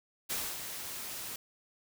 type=noise with ADSR envelope; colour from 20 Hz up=white; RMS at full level=-34 dBFS; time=0.29-1.36 s; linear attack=19 ms; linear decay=260 ms; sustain=-7 dB; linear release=3 ms; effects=none